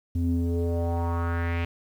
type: tone with low-pass filter sweep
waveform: square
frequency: 84.9 Hz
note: F2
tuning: 48 cents flat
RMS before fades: -26 dBFS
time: 0.15-1.65 s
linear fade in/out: 5 ms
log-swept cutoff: 200 to 2600 Hz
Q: 3.4
effects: 9-bit